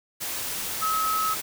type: tone in noise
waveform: sine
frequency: 1286 Hz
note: E6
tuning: 43 cents flat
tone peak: -23 dBFS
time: 0.81-1.35 s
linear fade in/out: 20 ms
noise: white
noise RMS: -31 dBFS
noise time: 0.2-1.42 s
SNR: +5 dB
effects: none